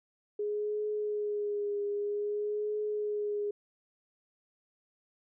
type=tone with vibrato; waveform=sine; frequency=415.3 Hz; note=G#4; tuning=in tune; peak=-30 dBFS; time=0.39-3.51 s; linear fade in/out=5 ms; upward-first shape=triangle; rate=0.52 Hz; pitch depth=33 cents each way; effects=none